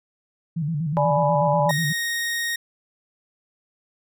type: tone with vibrato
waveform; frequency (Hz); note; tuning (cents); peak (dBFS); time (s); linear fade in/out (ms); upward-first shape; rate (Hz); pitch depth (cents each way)
sine; 155.56; D#3; 0; -22; 0.56-1.93; 10; square; 8.2; 110
type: chord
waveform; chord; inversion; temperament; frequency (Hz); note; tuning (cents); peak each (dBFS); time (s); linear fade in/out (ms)
sine; G# diminished; second; equal with one note detuned; 587.3 / 842.2 / 987.8; D5 / G#5 / B5; 0 / +24 / 0; -21 / -22 / -24; 0.97-1.71; 0
type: tone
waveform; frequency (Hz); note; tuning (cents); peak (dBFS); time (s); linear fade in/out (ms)
sawtooth; 1864.7; A#6; 0; -20; 1.69-2.56; 5
effects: none